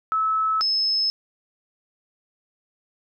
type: tone pair in turn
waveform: sine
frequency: 1300 / 5200 Hz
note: E6 / E8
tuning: -24 / -24 cents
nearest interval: 2 octaves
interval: 2400 cents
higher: second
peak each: -19 dBFS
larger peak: neither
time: 0.12-0.61 / 0.61-1.1 s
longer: neither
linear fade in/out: 0 ms
effects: none